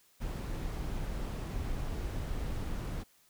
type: noise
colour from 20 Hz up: brown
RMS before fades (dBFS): -36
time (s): 0.2-3.04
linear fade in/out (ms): 20
effects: white hiss -66 dBFS RMS until 3.29 s